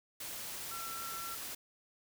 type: tone in noise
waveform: sine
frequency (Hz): 1349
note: E6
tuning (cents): +40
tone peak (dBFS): -43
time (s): 0.71-1.35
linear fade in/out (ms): 5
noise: white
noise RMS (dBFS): -43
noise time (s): 0.2-1.55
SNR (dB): -3
effects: none